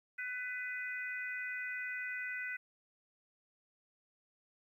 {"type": "harmonic tone", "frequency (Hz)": 498.9, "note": "B4", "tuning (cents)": 17, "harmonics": [3, 4, 5], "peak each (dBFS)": [-41, -41, -46], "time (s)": [0.18, 2.57], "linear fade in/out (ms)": 10, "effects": ["12-bit"]}